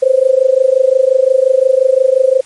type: tone with amplitude modulation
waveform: sine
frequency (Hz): 523.3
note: C5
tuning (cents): 0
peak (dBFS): -3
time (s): 0.02-2.41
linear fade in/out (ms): 10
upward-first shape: sine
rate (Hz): 25.7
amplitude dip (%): 90
effects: white hiss -42 dBFS RMS until 2.45 s + MP3 48 kbps